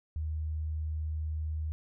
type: tone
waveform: sine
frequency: 77.78 Hz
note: D#2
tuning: in tune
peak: -31 dBFS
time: 0.16-1.72 s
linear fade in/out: 0 ms
effects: none